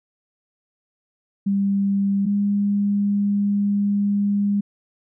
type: tone pair in turn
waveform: sine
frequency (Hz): 198.3 / 202.6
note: G3 / G#3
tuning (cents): +20 / -43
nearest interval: unison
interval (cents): 37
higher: second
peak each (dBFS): -17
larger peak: neither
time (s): 1.46-2.26 / 2.26-4.61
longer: second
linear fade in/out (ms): 10
effects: none